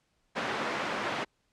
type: band-pass noise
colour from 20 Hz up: white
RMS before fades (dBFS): -33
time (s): 0.35-1.25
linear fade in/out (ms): 20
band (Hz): 170 to 1700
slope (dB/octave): 12
effects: pink hiss -74 dBFS RMS until 1.52 s + low-pass 8000 Hz 12 dB/octave